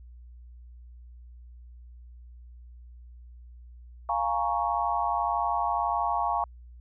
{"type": "chord", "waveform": "sine", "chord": "Bb minor seventh", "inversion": "second", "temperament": "equal", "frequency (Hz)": [698.5, 830.6, 932.3, 1108.7], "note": ["F5", "Ab5", "Bb5", "Db6"], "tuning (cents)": [0, 0, 0, 0], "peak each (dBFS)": -30, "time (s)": [4.09, 6.44], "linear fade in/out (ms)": 2, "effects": ["added 60 Hz sine -45 dBFS peak until 6.8 s"]}